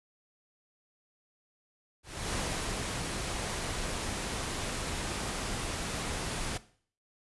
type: noise with ADSR envelope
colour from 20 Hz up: pink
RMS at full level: -33 dBFS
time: 2.03-6.58 s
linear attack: 300 ms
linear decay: 460 ms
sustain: -2 dB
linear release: 13 ms
effects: noise-tail reverb RT60 0.5 s tail -17 dB re dry + resampled to 24000 Hz